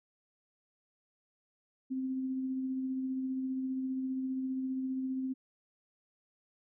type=tone with tremolo; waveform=sine; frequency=261.6 Hz; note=C4; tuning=in tune; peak=-31 dBFS; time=1.9-5.34 s; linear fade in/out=20 ms; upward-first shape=sine; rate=15 Hz; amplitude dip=25%; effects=none